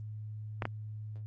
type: clicks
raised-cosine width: 0.5 ms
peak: -17 dBFS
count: 2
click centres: 0.622 / 0.654 s
effects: added 107 Hz sine -39 dBFS peak until 1.26 s + Opus 32 kbps